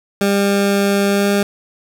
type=tone with pitch glide; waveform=20% pulse; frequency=199.8 to 201.5 Hz; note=G3 to G3; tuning=+33 to +48 cents; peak=-8 dBFS; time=0.21-1.43 s; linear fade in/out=2 ms; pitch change=+15 cents; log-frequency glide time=1.08-1.3 s; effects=none